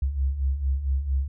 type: beating tone pair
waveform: sine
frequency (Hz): 64.6 / 69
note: C2 / C#2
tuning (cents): -21 / -7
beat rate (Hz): 4.4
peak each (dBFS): -29 / -23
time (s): 0.02-1.28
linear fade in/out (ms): 5
effects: none